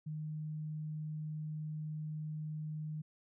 sine tone, 153.9 Hz, D#3, 19 cents flat, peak -38 dBFS, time 0.06-3.02 s, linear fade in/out 10 ms, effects none

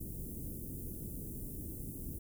pink band-stop noise, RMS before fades -43 dBFS, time 0-2.19 s, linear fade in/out 10 ms, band 350 to 11000 Hz, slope 24 dB/octave, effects none

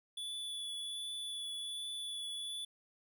square tone with vibrato, 3444 Hz, A7, 38 cents flat, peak -40 dBFS, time 0.17-2.65 s, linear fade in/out 5 ms, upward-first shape triangle, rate 1.3 Hz, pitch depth 15 cents each way, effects none

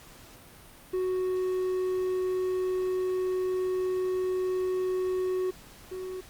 triangle tone pair in turn, 370 / 372.1 Hz, F#4 / F#4, 0 / +10 cents, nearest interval unison, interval 10 cents, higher second, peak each -24 / -32 dBFS, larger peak first, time 0.93-5.51 / 5.91-6.21 s, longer first, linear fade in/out 10 ms, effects pink hiss -51 dBFS RMS until 6.29 s + Opus 48 kbps

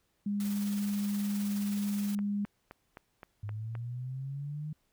sine tone, 203.6 Hz, G#3, 34 cents flat, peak -29 dBFS, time 0.26-2.45 s, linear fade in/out 5 ms
white noise with tremolo, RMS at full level -44 dBFS, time 0.4-2.15 s, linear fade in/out 2 ms, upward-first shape sine, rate 19 Hz, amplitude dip 35%
click train, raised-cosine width 0.5 ms, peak -30 dBFS, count 7, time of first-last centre 2.19-3.752 s, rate 3.84 Hz
sine linear sweep, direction up, 102.2 to 154.6 Hz, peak -35 dBFS, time 3.43-4.73 s, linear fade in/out 5 ms
effects pink hiss -75 dBFS RMS until 4.92 s

